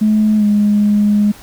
sine tone with pitch glide, 214.3 to 207.5 Hz, A3 to G#3, -45 to -1 cents, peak -8 dBFS, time 0.01-1.32 s, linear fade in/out 10 ms, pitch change -56 cents, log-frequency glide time 0.37-0.44 s, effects tanh soft clip ceiling -4 dBFS + pink hiss -39 dBFS RMS until 1.42 s

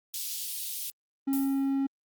white high-pass noise, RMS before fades -35 dBFS, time 0.14-0.9 s, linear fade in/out 0 ms, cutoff 3200 Hz, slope 24 dB/octave
triangle tone, 272.7 Hz, C#4, 28 cents flat, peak -23 dBFS, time 1.27-1.87 s, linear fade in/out 10 ms
violet noise with exponential decay, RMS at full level -33 dBFS, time 1.33-1.84 s, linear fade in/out 1 ms, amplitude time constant 110 ms
effects Opus 48 kbps

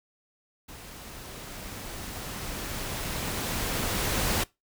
pink noise with level ramp, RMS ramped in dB -45 to -26 dBFS, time 0.68-4.44 s, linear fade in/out 10 ms, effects noise-tail reverb RT60 0.2 s tail -22 dB re dry

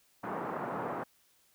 white band-pass noise, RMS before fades -37 dBFS, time 0.23-1.04 s, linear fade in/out 10 ms, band 140 to 1200 Hz, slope 24 dB/octave, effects white hiss -68 dBFS RMS until 1.54 s

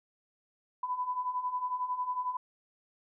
sine beating tone pair, 991 / 1002 Hz, B5 / B5, +6 / +25 cents, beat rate 11 Hz, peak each -37 / -32 dBFS, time 0.83-2.37 s, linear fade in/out 5 ms, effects none

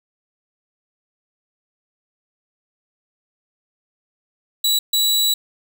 sawtooth tone bursts at uneven times, 3920 Hz, B7, 14 cents flat, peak -12 dBFS, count 2, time 4.64-4.79 / 4.93-5.34 s, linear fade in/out 5 ms, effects 8-bit

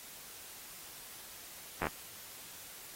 slowing click train, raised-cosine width 0.5 ms, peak -18 dBFS, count 5, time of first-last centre 1.82-1.869 s, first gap 11 ms, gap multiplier 1.07, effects white hiss -50 dBFS RMS until 2.95 s + AAC 48 kbps

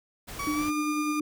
pink noise, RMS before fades -40 dBFS, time 0.27-0.71 s, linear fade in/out 20 ms
30% pulse tone with pitch glide, 1133 to 1207.3 Hz, C#6 to D6, +37 to +47 cents, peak -28 dBFS, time 0.39-1.2 s, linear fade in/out 5 ms, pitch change +110 cents, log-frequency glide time 0.53-0.7 s
sine tone with tremolo, 300 Hz, D4, 37 cents sharp, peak -25 dBFS, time 0.47-1.21 s, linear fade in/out 2 ms, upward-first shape sine, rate 10 Hz, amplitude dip 40%
effects none

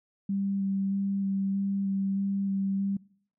sine tone with vibrato, 196.1 Hz, G3, 1 cent sharp, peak -26 dBFS, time 0.29-2.97 s, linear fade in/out 5 ms, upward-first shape square, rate 1.6 Hz, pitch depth 10 cents each way, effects noise-tail reverb RT60 0.6 s tail -23 dB re dry

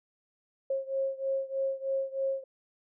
sine beating tone pair, 538 / 541.2 Hz, C5 / C#5, +48 / -42 cents, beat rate 3.2 Hz, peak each -31 / -33 dBFS, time 0.7-2.44 s, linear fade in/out 5 ms, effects none

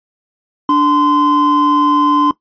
triangle tone pair together, 293.7 / 1033.4 Hz, D4 / C6, 0 / -22 cents, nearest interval octave + minor seventh, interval 2178 cents, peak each -10 dBFS, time 0.69-2.31 s, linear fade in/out 2 ms, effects noise-tail reverb RT60 0.1 s tail -18 dB re dry + resampled to 11025 Hz

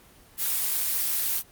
blue noise, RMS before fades -26 dBFS, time 0.37-1.43 s, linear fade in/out 50 ms, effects pink hiss -54 dBFS RMS until 1.51 s + Opus 24 kbps

